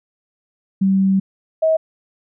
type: tone pair in turn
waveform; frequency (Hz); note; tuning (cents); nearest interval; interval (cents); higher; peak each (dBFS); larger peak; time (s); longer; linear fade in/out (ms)
sine; 192.8 / 638.8; G3 / D#5; -28 / +45; octave + major sixth; 2073; second; -12; neither; 0.81-1.2 / 1.62-1.77; first; 10
effects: none